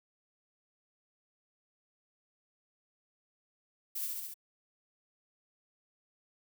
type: noise with echo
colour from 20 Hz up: violet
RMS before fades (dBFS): -37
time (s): 3.95-4.07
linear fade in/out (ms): 10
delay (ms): 68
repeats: 4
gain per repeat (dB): -2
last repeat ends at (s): 4.342
effects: none